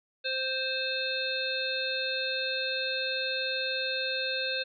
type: harmonic tone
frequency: 523.3 Hz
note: C5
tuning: in tune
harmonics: 1 / 3 / 5 / 7 / 8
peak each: -35 / -35 / -35 / -35 / -35 dBFS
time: 0.24-4.64 s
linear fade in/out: 20 ms
effects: none